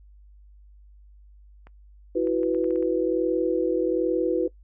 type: clicks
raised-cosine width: 0.5 ms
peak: -33 dBFS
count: 8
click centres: 1.67 / 2.272 / 2.432 / 2.547 / 2.643 / 2.707 / 2.759 / 2.826 s
type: chord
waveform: sine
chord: E suspended second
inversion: none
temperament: just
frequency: 329.6 / 370.8 / 494.4 Hz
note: E4 / F#4 / B4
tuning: 0 / +4 / +2 cents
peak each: -25 dBFS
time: 2.15-4.48 s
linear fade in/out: 10 ms
effects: noise-tail reverb RT60 0.1 s tail -21 dB re dry + added 50 Hz sine -48 dBFS peak until 4.63 s